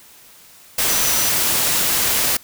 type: tone in noise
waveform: sine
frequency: 5920 Hz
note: F#8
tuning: in tune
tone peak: -24 dBFS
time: 0.89-1.3 s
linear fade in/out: 5 ms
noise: white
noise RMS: -18 dBFS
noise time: 0.78-2.37 s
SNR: -9 dB
effects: white hiss -46 dBFS RMS until 2.43 s